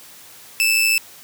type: tone with amplitude modulation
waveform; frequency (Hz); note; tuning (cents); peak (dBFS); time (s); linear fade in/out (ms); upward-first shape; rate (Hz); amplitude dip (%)
sawtooth; 2637; E7; 0; -9; 0.6-0.98; 0; sine; 113; 50
effects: white hiss -43 dBFS RMS until 1.23 s + high-pass 80 Hz 12 dB/octave